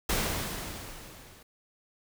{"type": "noise with level ramp", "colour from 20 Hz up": "pink", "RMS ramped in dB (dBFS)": [-27, -54], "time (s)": [0.09, 1.43], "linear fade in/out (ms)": 5, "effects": []}